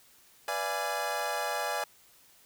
25% pulse chord, B diminished seventh, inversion none, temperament equal with one note detuned, 493.9 / 587.3 / 681.3 / 830.6 Hz, B4 / D5 / F5 / Ab5, 0 / 0 / -43 / 0 cents, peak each -36 / -32 / -33 / -30 dBFS, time 0.48-1.84 s, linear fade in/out 2 ms, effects white hiss -60 dBFS RMS until 2.45 s

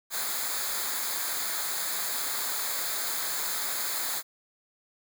white noise with comb filter, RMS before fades -31 dBFS, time 0.1-4.23 s, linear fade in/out 50 ms, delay 0.35 ms, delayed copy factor -0.75, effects none

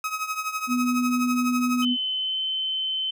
30% pulse tone with tremolo, 1271 Hz, D#6, 36 cents sharp, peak -21 dBFS, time 0.04-1.85 s, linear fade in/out 2 ms, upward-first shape triangle, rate 12 Hz, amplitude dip 80%
sine tone, 246.9 Hz, B3, in tune, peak -21 dBFS, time 0.67-1.97 s, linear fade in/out 50 ms
sine tone with pitch glide, 3047 to 3068 Hz, G7 to G7, -50 to -38 cents, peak -24 dBFS, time 1.82-3.11 s, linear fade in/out 10 ms, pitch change +12 cents, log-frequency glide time 2.18-2.39 s
effects none

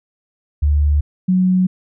sine tone pair in turn, 73.42 / 184.47 Hz, D2 / F#3, 0 / -5 cents, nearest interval octave + major third, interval 1595 cents, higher second, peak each -11 dBFS, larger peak neither, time 0.62-1.01 / 1.28-1.67 s, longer neither, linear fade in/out 10 ms, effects none

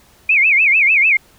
sine tone with vibrato, 2360 Hz, D7, 8 cents sharp, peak -9 dBFS, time 0.29-1.17 s, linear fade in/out 5 ms, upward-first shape sine, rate 6.7 Hz, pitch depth 200 cents each way, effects pink hiss -50 dBFS RMS until 1.38 s

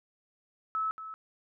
sine tone with echo, 1300 Hz, E6, 24 cents flat, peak -28 dBFS, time 0.75-0.91 s, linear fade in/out 0 ms, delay 230 ms, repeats 1, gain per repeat -11 dB, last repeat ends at 1.14 s, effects none

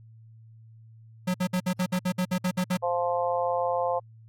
square tone bursts, 182.3 Hz, F#3, 25 cents flat, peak -24 dBFS, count 12, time 1.27-2.773 s, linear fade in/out 10 ms, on 73 ms, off 57 ms
harmonic tone, 174.61 Hz, F3, in tune, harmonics 3 / 4 / 5 / 6, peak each -27 / -29 / -31 / -33 dBFS, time 2.82-4 s, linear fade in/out 20 ms
effects added 112 Hz sine -48 dBFS peak until 4.28 s + AAC 48 kbps

